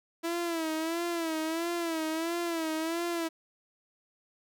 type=tone with vibrato; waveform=sawtooth; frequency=329.6 Hz; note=E4; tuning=in tune; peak=-26 dBFS; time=0.23-3.29 s; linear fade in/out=20 ms; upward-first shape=sine; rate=1.5 Hz; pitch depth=79 cents each way; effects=none